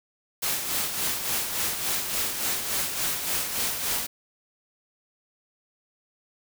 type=noise with tremolo; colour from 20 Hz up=white; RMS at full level=-26 dBFS; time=0.42-4.07 s; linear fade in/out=10 ms; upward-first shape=sine; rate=3.5 Hz; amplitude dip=50%; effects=none